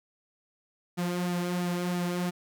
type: tone with flanger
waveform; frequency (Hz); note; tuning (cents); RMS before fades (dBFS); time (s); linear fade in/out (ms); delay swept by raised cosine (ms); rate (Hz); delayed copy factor
sawtooth; 177; F3; +23; -30; 0.97-2.31; 20; 1.9 to 4.6; 3; -0.55
effects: none